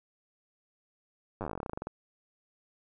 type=slowing click train; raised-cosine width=1 ms; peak=-22 dBFS; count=20; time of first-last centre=1.41-1.87 s; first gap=9 ms; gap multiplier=1.1; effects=none